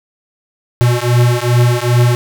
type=beating tone pair; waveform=square; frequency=120 / 122.5 Hz; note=B2 / B2; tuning=-49 / -14 cents; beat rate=2.5 Hz; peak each=-13 dBFS; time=0.81-2.15 s; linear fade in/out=0 ms; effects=none